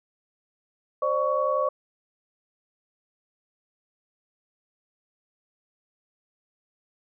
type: tone cluster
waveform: sine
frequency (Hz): 526 / 597 / 1120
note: C5 / D5 / C#6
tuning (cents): +9 / +28 / +18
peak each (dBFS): -26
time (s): 1.02-1.69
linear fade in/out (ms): 5
effects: none